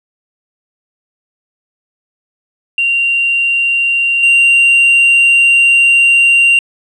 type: tone with level steps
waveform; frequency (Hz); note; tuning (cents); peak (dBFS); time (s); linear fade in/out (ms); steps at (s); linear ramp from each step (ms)
sine; 2767; F7; -17; -9 / -3; 2.78-6.59; 2; 4.23; 2
effects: tanh soft clip ceiling -4 dBFS